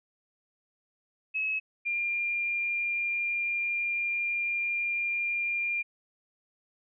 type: tone pair in turn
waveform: sine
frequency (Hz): 2575 / 2398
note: E7 / D7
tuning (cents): -41 / +36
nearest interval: minor second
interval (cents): 123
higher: first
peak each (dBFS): -27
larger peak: neither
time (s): 1.34-1.6 / 1.85-5.83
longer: second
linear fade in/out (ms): 20
effects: none